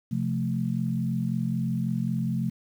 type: chord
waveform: sine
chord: F major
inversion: second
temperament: equal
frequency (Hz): 130.81 / 174.61 / 220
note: C3 / F3 / A3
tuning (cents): 0 / 0 / 0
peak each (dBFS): -29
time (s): 0.11-2.5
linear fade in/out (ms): 10
effects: 9-bit